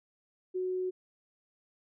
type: tone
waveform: sine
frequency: 368.9 Hz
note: F#4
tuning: 5 cents flat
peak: -30 dBFS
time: 0.54-0.91 s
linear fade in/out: 20 ms
effects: none